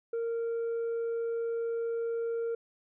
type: tone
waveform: sine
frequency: 462.3 Hz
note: A#4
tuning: 14 cents flat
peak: -27 dBFS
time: 0.13-2.55 s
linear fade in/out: 5 ms
effects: tanh soft clip ceiling -29 dBFS